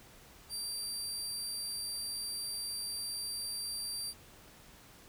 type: tone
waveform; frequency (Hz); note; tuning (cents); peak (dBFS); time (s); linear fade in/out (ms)
25% pulse; 4699; D8; 0; -32; 0.49-4.14; 50
effects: pink hiss -57 dBFS RMS until 5.08 s